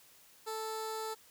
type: tone with notch filter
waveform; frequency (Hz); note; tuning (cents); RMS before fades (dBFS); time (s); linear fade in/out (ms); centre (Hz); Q
15% pulse; 440; A4; 0; -39; 0.46-1.15; 20; 2000; 1.6
effects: white hiss -61 dBFS RMS until 1.3 s